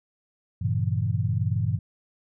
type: chord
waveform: sine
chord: G diminished seventh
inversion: none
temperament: equal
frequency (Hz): 98 / 116.54 / 138.59 / 164.81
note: G2 / Bb2 / Db3 / Fb3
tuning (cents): 0 / 0 / 0 / 0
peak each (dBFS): -26 / -26 / -31 / -31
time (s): 0.61-1.79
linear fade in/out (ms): 10
effects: none